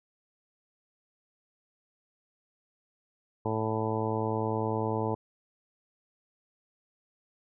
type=harmonic tone; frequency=110 Hz; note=A2; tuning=in tune; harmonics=1 / 2 / 3 / 4 / 5 / 6 / 7 / 8 / 9; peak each=-33 / -36 / -36 / -33 / -38 / -41 / -40 / -36 / -39 dBFS; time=3.45-5.15 s; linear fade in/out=5 ms; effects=none